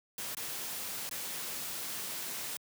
white noise with dropouts, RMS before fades -39 dBFS, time 0.18-2.57 s, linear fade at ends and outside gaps 2 ms, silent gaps 0.349-0.369 / 1.093-1.111 s, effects high-pass 100 Hz 12 dB/octave

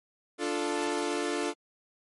sawtooth chord, D minor, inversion none, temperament equal, 293.7 / 349.2 / 440 Hz, D4 / F4 / A4, 0 / 0 / 0 cents, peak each -29 dBFS, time 0.38-1.54 s, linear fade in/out 50 ms, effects MP3 48 kbps

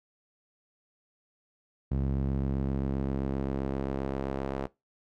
sawtooth tone with band-pass filter sweep, 67.6 Hz, C#2, 43 cents flat, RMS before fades -31 dBFS, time 1.91-4.67 s, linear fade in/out 5 ms, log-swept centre 140 to 560 Hz, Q 0.85, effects noise-tail reverb RT60 0.2 s tail -20 dB re dry

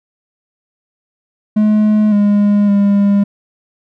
triangle tone with pitch steps, 212.7 / 205.1 / 201.4 Hz, G#3 / G#3 / G3, +42 / -21 / +47 cents, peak -6 dBFS, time 1.56-3.24 s, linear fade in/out 10 ms, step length 560 ms, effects none

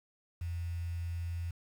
sine tone with quantisation, 85.5 Hz, F2, 36 cents flat, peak -34 dBFS, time 0.41-1.51 s, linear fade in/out 5 ms, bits 9, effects none

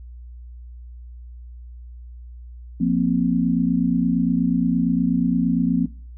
sine chord, F suspended fourth, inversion none, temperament equal, 174.61 / 233.1 / 261.6 Hz, F3 / Bb3 / C4, 0 / 0 / 0 cents, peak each -21 dBFS, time 2.8-5.86 s, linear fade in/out 10 ms, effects noise-tail reverb RT60 0.4 s tail -20 dB re dry + added 60 Hz sine -36 dBFS peak until 6.17 s

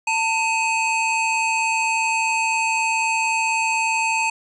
square tone pair together, 897.9 / 2530 Hz, A5 / D#7, +35 / +28 cents, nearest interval octave + tritone, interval 1793 cents, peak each -22 dBFS, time 0.07-4.3 s, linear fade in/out 5 ms, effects resampled to 24000 Hz + 9-bit

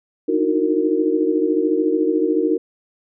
sine tone cluster, 304.9 / 318.7 / 366.1 / 459.7 Hz, D#4 / D#4 / F#4 / A#4, -35 / +42 / -18 / -24 cents, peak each -21 dBFS, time 0.28-2.58 s, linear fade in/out 10 ms, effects none

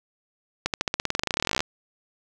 accelerating click train, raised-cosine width 0.2 ms, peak -6 dBFS, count 27, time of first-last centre 0.66-1.605 s, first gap 78 ms, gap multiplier 0.93, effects none

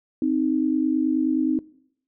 sine tone pair together, 261.6 / 311.1 Hz, C4 / D#4, 0 / 0 cents, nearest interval minor third, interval 300 cents, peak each -22 dBFS, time 0.22-1.59 s, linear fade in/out 2 ms, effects noise-tail reverb RT60 0.7 s tail -22 dB re dry

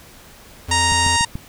square tone, 85.9 Hz, F2, 28 cents flat, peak -24 dBFS, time 0.68-1.17 s, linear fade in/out 10 ms
harmonic tone, 932.3 Hz, A#5, in tune, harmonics 1 / 2 / 3 / 4 / 5 / 6 / 7 / 8 / 9 / 10, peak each -19 / -22 / -24 / -25 / -26 / -27 / -27 / -28 / -29 / -29 dBFS, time 0.71-1.25 s, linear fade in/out 5 ms
click train, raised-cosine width 5 ms, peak -14 dBFS, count 4, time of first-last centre 0.92-1.355 s, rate 6.9 Hz
effects pink hiss -44 dBFS RMS until 1.48 s

